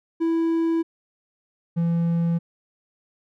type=tone pair in turn; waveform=triangle; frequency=329.6 / 168.65 Hz; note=E4 / E3; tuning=0 / +40 cents; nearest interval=octave; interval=1160 cents; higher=first; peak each=-17 dBFS; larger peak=neither; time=0.2-0.83 / 1.76-2.39 s; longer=neither; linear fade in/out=20 ms; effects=none